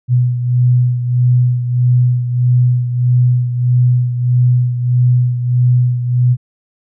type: beating tone pair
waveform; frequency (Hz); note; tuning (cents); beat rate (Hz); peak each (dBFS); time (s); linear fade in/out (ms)
sine; 123.47 / 125.07; B2 / B2; 0 / +22; 1.6; -10 / -17; 0.08-6.37; 50
effects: none